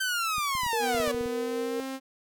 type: linear sweep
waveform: sawtooth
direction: down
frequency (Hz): 1561 to 554.4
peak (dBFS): -23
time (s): 0-1.12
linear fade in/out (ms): 10
type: clicks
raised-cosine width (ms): 5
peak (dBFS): -30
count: 10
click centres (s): 0.382 / 0.552 / 0.634 / 0.664 / 0.948 / 1.001 / 1.077 / 1.147 / 1.21 / 1.259
type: tone with tremolo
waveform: sine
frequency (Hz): 466.2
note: A#4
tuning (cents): 0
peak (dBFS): -28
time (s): 0.73-1.8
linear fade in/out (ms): 0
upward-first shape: triangle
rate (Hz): 4.9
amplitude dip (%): 30
type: tone with pitch glide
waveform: sawtooth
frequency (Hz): 248 to 265.8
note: B3 to C4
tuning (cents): +7 to +27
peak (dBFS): -29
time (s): 0.79-2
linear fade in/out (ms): 50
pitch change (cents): +120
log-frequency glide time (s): 1.22-1.78
effects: none